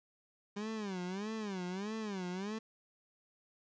30% pulse tone with vibrato, 199 Hz, G3, 26 cents sharp, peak -35 dBFS, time 0.56-2.59 s, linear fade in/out 10 ms, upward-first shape sine, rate 1.6 Hz, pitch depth 190 cents each way, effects resampled to 16000 Hz + 11-bit

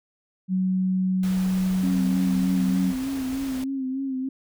sine tone, 186.5 Hz, F#3, 14 cents sharp, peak -20 dBFS, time 0.48-2.94 s, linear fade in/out 50 ms
pink noise, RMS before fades -39 dBFS, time 1.23-3.64 s, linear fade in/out 2 ms
sine tone with vibrato, 265.6 Hz, C4, 26 cents sharp, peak -25 dBFS, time 1.83-4.29 s, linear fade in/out 5 ms, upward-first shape sine, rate 3.3 Hz, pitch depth 48 cents each way
effects none

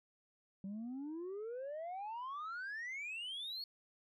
sine exponential sweep, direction up, 189.2 to 4435 Hz, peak -39 dBFS, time 0.64-3.64 s, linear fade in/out 2 ms, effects tanh soft clip ceiling -40 dBFS

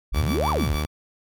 sine exponential two-way sweep, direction up then down, 38.78 to 1238 to 38.78 Hz, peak -22 dBFS, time 0.12-0.76 s, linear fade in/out 10 ms, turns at 0.5 s
15% pulse tone with tremolo, 1152 Hz, D6, 34 cents flat, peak -24 dBFS, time 0.13-0.87 s, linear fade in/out 50 ms, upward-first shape sine, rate 6.5 Hz, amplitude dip 85%
sawtooth tone with vibrato, 75.4 Hz, D2, 46 cents sharp, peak -20 dBFS, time 0.14-0.86 s, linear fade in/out 10 ms, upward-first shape triangle, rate 3 Hz, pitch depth 8 cents each way
effects none

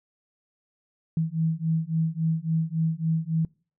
sine beating tone pair, 159.9 / 163.5 Hz, D#3 / E3, +48 / -14 cents, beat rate 3.6 Hz, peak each -26 dBFS, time 1.17-3.45 s, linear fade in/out 2 ms, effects noise-tail reverb RT60 0.4 s tail -25 dB re dry

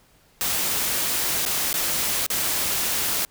white noise with dropouts, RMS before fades -24 dBFS, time 0.41-3.25 s, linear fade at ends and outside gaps 0 ms, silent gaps 1.452-1.462 / 1.729-1.741 / 2.264-2.302 s, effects pink hiss -58 dBFS RMS until 3.3 s

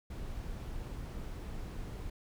brown noise, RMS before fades -41 dBFS, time 0.1-2.1 s, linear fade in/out 5 ms, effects none

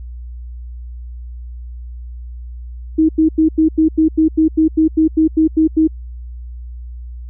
sine tone bursts, 316.4 Hz, D#4, 29 cents sharp, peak -8 dBFS, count 15, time 2.98-5.876 s, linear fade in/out 10 ms, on 110 ms, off 89 ms, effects added 60 Hz sine -27 dBFS peak until 7.29 s

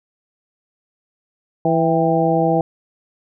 harmonic tone with a mistuned harmonic, 164.81 Hz, E3, in tune, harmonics 1 / 2 / 3 / 4 / 5, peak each -20 / -20 / -20 / -20 / -20 dBFS, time 1.65-2.61 s, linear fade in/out 2 ms, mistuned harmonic 5, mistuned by -64 cents, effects none

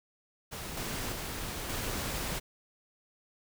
pink noise with level steps, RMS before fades -40 / -36 / -38 / -35 dBFS, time 0.51-2.4 s, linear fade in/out 20 ms, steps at 0.77 / 1.12 / 1.69 s, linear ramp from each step 5 ms, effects none

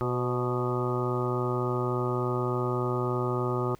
harmonic tone with a mistuned harmonic, 123.47 Hz, B2, in tune, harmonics 1 / 2 / 3 / 4 / 5 / 6 / 7 / 8 / 9 / 10, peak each -30 / -36 / -30 / -37 / -39 / -43 / -38 / -44 / -39 / -35 dBFS, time 0.01-3.75 s, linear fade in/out 0 ms, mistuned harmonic 4, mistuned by +37 cents, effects added 46 Hz sine -59 dBFS peak until 3.79 s + pink hiss -61 dBFS RMS until 3.79 s

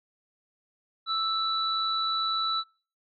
sine tone pair together, 1318.5 / 3951 Hz, E6 / B7, 0 / 0 cents, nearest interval octave + perfect fifth, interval 1900 cents, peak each -28 dBFS, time 1.06-2.64 s, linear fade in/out 50 ms, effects noise-tail reverb RT60 0.4 s tail -26 dB re dry

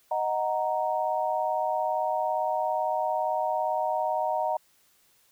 sine chord, D# minor, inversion none, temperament equal, 622.3 / 740 / 932.3 Hz, D#5 / F#5 / A#5, 0 / 0 / 0 cents, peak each -29 dBFS, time 0.11-4.57 s, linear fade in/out 5 ms, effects white hiss -64 dBFS RMS until 5.31 s

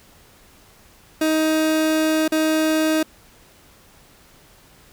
30% pulse tone with dropouts, 314.1 Hz, D#4, 16 cents sharp, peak -14 dBFS, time 1.21-3.03 s, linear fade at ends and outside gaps 5 ms, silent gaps 2.28-2.32 s, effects pink hiss -51 dBFS RMS until 4.92 s

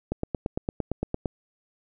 click train, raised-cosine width 2 ms, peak -13 dBFS, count 11, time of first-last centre 0.12-1.258 s, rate 8.79 Hz, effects none

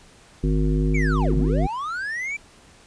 harmonic tone, 51.4 Hz, G#1, 17 cents flat, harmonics 1 / 3 / 5 / 7 / 9, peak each -20 / -23 / -26 / -29 / -36 dBFS, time 0.43-1.67 s, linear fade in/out 10 ms
triangle linear two-way sweep, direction down then up, 2356 to 110 to 2356 Hz, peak -24 dBFS, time 0.94-2.37 s, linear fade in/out 10 ms, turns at 1.36 s
effects pink hiss -51 dBFS RMS until 2.86 s + resampled to 22050 Hz

